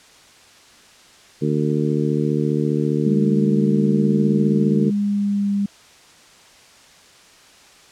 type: harmonic tone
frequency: 74.9 Hz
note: D2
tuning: 35 cents sharp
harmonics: 2 / 3 / 4 / 5 / 6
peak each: -21 / -23 / -24 / -25 / -26 dBFS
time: 1.41-4.91 s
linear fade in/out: 20 ms
type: tone with pitch glide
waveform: sine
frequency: 205.3 to 201.1 Hz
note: G#3 to G3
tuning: -20 to +44 cents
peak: -17 dBFS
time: 3.06-5.66 s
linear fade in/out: 5 ms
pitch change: -36 cents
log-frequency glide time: 4.8-5.51 s
effects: white hiss -48 dBFS RMS until 7.91 s + low-pass 7000 Hz 12 dB/octave